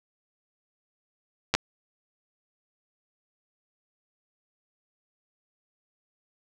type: clicks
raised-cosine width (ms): 0.2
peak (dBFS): -4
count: 2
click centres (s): 1.54 / 1.55
effects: none

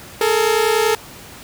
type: tone pair together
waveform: sawtooth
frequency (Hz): 424.8 / 455.3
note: G#4 / A#4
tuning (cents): +39 / -41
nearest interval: minor second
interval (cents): 120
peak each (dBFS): -13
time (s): 0.21-0.95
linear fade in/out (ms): 2
effects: pink hiss -38 dBFS RMS until 1.43 s + high-pass 60 Hz 12 dB/octave

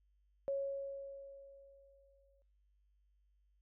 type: tone with exponential decay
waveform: sine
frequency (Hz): 552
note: C#5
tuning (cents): -7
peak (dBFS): -33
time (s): 0.48-2.42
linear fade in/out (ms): 0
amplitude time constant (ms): 420
effects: noise-tail reverb RT60 1.0 s tail -25 dB re dry + added 50 Hz sine -70 dBFS peak until 3.61 s

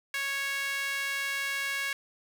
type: tone with high-pass filter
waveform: sawtooth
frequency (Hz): 553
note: C#5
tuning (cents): -4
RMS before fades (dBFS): -32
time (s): 0.14-1.93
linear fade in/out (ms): 2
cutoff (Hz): 1900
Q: 3.1
effects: none

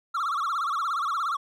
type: tone with vibrato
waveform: triangle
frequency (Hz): 1239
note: D#6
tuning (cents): -8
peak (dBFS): -23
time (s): 0.14-1.37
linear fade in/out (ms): 10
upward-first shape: sine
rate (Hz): 17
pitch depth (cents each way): 200
effects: none

